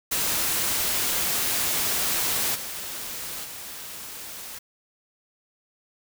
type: noise with level steps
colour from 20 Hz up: white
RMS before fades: -25 / -34 / -38 dBFS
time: 0.11-4.59 s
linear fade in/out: 10 ms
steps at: 2.54 / 3.43 s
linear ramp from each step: 20 ms
effects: none